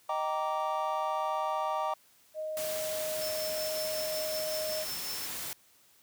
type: chord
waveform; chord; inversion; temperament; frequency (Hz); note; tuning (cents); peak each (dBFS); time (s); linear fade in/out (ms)
triangle; Eb major seventh; none; just; 622.3 / 777.8 / 933.4 / 1166.7; Eb5 / G5 / Bb5 / D6; 0 / -14 / +2 / -12; -33; 0.09-1.94; 5
type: tone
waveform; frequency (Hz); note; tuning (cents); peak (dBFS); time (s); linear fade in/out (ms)
sine; 622.3; D#5; 0; -33; 2.34-4.86; 50
type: noise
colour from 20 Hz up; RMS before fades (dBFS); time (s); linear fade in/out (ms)
white; -38; 2.57-5.53; 0
type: tone with tremolo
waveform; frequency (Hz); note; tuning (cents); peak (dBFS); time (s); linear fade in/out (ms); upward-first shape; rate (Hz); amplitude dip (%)
square; 5320; E8; +15; -37; 3.21-5.26; 10; triangle; 5.4; 60
effects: white hiss -63 dBFS RMS until 6.02 s + high-pass 60 Hz 12 dB/octave